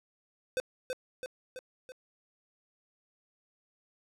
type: tone with echo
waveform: square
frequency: 511 Hz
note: C5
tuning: 41 cents flat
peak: -29 dBFS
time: 0.57-0.6 s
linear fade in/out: 0 ms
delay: 330 ms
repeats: 4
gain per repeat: -4 dB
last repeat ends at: 1.92 s
effects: low-pass 11000 Hz 12 dB/octave